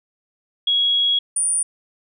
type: tone pair in turn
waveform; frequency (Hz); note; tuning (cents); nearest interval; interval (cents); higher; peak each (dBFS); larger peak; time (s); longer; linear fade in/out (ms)
sine; 3322 / 9366; G#7 / D9; 0 / -6; octave + tritone; 1794; second; -15 / -17; first; 0.67-1.19 / 1.36-1.63; first; 5
effects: none